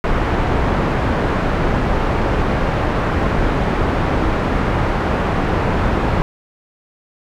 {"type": "low-pass noise", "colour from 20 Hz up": "pink", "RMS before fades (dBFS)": -17, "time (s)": [0.04, 6.22], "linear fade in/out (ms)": 0, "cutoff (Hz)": 1500, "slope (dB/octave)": 12, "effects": []}